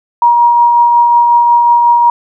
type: tone with tremolo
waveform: sine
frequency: 950 Hz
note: A#5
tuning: 33 cents sharp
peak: -3 dBFS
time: 0.22-2.1 s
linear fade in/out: 2 ms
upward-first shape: triangle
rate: 5.5 Hz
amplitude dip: 30%
effects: none